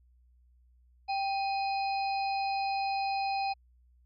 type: harmonic tone with a mistuned harmonic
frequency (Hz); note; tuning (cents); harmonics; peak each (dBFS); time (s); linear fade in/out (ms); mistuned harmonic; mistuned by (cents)
830.6; G#5; 0; 1 / 3 / 5 / 6; -29 / -39 / -43 / -45; 1.08-3.54; 20; 1; -98
effects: added 61 Hz sine -60 dBFS peak until 4.05 s